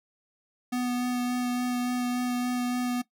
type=tone with vibrato; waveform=square; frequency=246.9 Hz; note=B3; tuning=in tune; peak=-27 dBFS; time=0.72-3.02 s; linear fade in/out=10 ms; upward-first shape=sine; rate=3.5 Hz; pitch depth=10 cents each way; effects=noise-tail reverb RT60 0.1 s tail -17 dB re dry